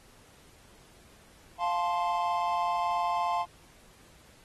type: chord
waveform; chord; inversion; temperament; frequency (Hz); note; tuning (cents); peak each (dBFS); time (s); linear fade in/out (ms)
triangle; F major; none; equal with one note detuned; 698.5 / 874.9 / 1046.5; F5 / A5 / C6; 0 / -10 / 0; -29; 1.58-3.46; 50
effects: pink hiss -58 dBFS RMS until 4.44 s + AAC 32 kbps